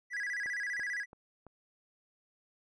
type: tone with vibrato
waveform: triangle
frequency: 1805 Hz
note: A6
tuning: 44 cents sharp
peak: -32 dBFS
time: 0.1-1.06 s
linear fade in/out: 50 ms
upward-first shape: square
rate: 15 Hz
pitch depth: 150 cents each way
type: click train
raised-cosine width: 1 ms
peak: -37 dBFS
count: 4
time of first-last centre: 0.46-1.467 s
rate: 2.98 Hz
effects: resampled to 22050 Hz